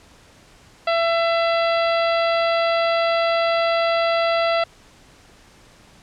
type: harmonic tone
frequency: 670 Hz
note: E5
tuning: 28 cents sharp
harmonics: 1 / 2 / 3 / 4 / 5 / 6 / 7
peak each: -18 / -24 / -28 / -30 / -32 / -34 / -35 dBFS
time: 0.87-4.64 s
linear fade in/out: 5 ms
effects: pink hiss -50 dBFS RMS until 6.02 s + low-pass 8000 Hz 12 dB/octave